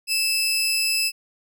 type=tone pair together; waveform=sawtooth; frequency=2637 / 5045 Hz; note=E7 / D#8; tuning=0 / +23 cents; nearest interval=major seventh; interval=1123 cents; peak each=-20 dBFS; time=0.07-1.12 s; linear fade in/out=50 ms; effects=none